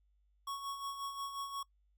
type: tone with tremolo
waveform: square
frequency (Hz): 1108.7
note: C#6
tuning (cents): 0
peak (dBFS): -38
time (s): 0.47-1.63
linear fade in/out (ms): 5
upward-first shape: sine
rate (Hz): 5.6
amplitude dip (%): 55
effects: noise-tail reverb RT60 0.1 s tail -22 dB re dry + added 50 Hz sine -69 dBFS peak until 1.97 s